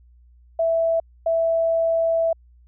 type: tone pair in turn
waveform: sine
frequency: 659.3 / 659.3 Hz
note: E5 / E5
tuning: 0 / 0 cents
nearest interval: unison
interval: 0 cents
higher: neither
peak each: -17 dBFS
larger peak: neither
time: 0.59-1 / 1.26-2.33 s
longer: second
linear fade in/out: 5 ms
effects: added 60 Hz sine -49 dBFS peak until 2.67 s